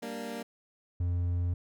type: chord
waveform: 20% pulse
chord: G minor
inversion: none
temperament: equal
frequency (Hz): 196 / 233.1 / 293.7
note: G3 / Bb3 / D4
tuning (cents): 0 / 0 / 0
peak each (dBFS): -39 / -33 / -39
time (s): 0.02-0.43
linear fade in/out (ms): 10
type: tone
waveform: triangle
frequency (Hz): 87.8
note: F2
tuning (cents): +10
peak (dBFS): -25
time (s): 1-1.54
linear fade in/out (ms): 5
effects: none